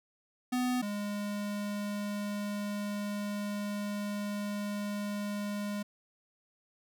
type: tone pair in turn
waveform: square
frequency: 250 / 205.4 Hz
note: B3 / G#3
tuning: +21 / -19 cents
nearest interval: minor third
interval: 340 cents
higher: first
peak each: -29 / -34 dBFS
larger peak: first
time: 0.52-0.82 / 0.82-5.83 s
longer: second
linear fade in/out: 10 ms
effects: none